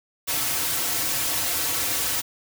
white noise with comb filter, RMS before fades -25 dBFS, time 0.27-2.22 s, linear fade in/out 20 ms, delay 4.9 ms, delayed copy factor -0.95, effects none

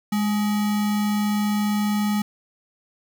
sine tone with sample-and-hold, 207.7 Hz, G#3, in tune, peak -19 dBFS, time 0.12-2.22 s, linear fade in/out 5 ms, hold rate 1050 Hz, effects none

